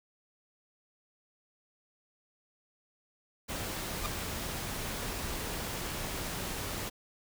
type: noise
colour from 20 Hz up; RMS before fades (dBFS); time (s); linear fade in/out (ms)
pink; -37; 3.48-6.9; 20
type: tone with exponential growth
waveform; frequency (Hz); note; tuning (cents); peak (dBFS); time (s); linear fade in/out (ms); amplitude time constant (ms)
sawtooth; 1207; D6; +47; -27; 3.99-4.06; 0; 15
effects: none